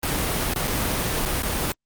pink noise with dropouts, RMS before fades -24 dBFS, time 0.03-1.72 s, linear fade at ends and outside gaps 1 ms, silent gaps 0.537-0.56 / 0.674-0.678 / 1.253-1.258 / 1.423-1.432 s, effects Opus 32 kbps

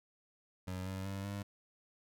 25% pulse tone with pitch steps, 92.5 / 95.1 / 97.77 / 100.52 Hz, F#2 / F#2 / G2 / G2, 0 / +48 / -4 / +44 cents, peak -35 dBFS, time 0.67-1.43 s, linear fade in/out 10 ms, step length 190 ms, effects none

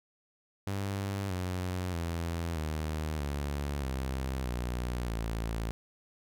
sawtooth tone with pitch steps, 98.8 / 91.12 / 84.05 / 77.52 / 71.5 / 65.94 / 60.82 / 56.09 Hz, G2 / F#2 / E2 / D#2 / D2 / C2 / B1 / A1, +14 / -26 / +34 / -6 / -46 / +14 / -26 / +34 cents, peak -28 dBFS, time 0.67-5.71 s, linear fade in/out 0 ms, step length 630 ms, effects none

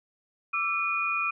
sine tone cluster, 1168 / 1333 / 2453 Hz, D6 / E6 / D#7, -10 / +19 / -25 cents, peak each -33 / -31 / -27 dBFS, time 0.53-1.31 s, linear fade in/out 10 ms, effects none

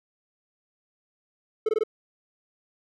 triangle tone bursts, 435.7 Hz, A4, 17 cents flat, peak -18 dBFS, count 4, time 1.66-1.836 s, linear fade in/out 5 ms, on 29 ms, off 20 ms, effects none

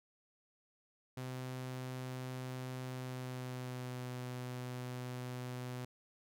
sawtooth tone with pitch glide, 128.2 to 125.27 Hz, C3 to B2, -35 to +25 cents, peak -37 dBFS, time 1.17-5.85 s, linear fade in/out 5 ms, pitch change -40 cents, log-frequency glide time 2.92-4.11 s, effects none

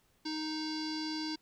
square tone with low-pass filter, 311.1 Hz, D#4, in tune, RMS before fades -37 dBFS, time 0.25-1.36 s, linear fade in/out 10 ms, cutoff 4800 Hz, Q 9.3, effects pink hiss -71 dBFS RMS until 1.41 s

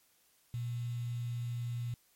sine tone with quantisation, 120 Hz, B2, 49 cents flat, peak -34 dBFS, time 0.54-1.94 s, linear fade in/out 0 ms, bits 9, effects white hiss -69 dBFS RMS until 2.15 s + MP3 64 kbps

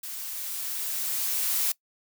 blue noise with level ramp, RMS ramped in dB -37 to -25 dBFS, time 0.03-1.72 s, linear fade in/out 5 ms, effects noise-tail reverb RT60 0.1 s tail -21 dB re dry

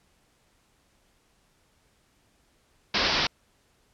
white low-pass noise, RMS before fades -25 dBFS, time 2.94-3.27 s, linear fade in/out 5 ms, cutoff 5400 Hz, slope 96 dB/octave, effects pink hiss -66 dBFS RMS until 3.93 s + low-pass 11000 Hz 12 dB/octave

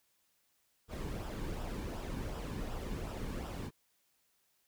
brown noise with flanger, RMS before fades -40 dBFS, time 0.88-3.71 s, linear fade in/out 50 ms, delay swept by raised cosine 0.46 to 1.56 ms, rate 2.7 Hz, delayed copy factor -0.5, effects white hiss -75 dBFS RMS until 4.67 s

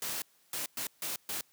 white noise bursts at uneven times, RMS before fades -36 dBFS, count 5, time 0.02-0.22 / 0.53-0.66 / 0.77-0.87 / 1.02-1.16 / 1.29-1.41 s, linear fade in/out 2 ms, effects white hiss -67 dBFS RMS until 1.52 s + high-pass 100 Hz 12 dB/octave

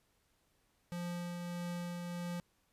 square tone with tremolo, 174.61 Hz, F3, in tune, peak -38 dBFS, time 0.92-2.4 s, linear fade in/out 0 ms, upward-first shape triangle, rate 1.6 Hz, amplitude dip 30%, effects pink hiss -75 dBFS RMS until 2.72 s + resampled to 32000 Hz

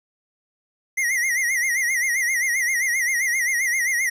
square tone with vibrato, 2005 Hz, B6, 26 cents sharp, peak -20 dBFS, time 0.97-4.1 s, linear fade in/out 10 ms, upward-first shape sine, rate 7.6 Hz, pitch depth 120 cents each way, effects resampled to 32000 Hz

